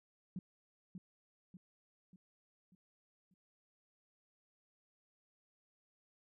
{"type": "tone with echo", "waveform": "sine", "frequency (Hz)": 182.9, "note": "F#3", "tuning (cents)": -20, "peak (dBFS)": -39, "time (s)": [0.36, 0.39], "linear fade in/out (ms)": 2, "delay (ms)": 590, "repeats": 5, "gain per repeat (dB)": -6, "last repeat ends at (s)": 3.34, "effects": []}